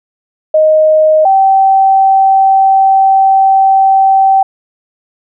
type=tone pair in turn; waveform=sine; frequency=623 / 773.8 Hz; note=D#5 / G5; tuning=+2 / -23 cents; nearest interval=major third; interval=375 cents; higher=second; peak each=-4 dBFS; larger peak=neither; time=0.54-1.25 / 1.25-4.43 s; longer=second; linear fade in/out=5 ms; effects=none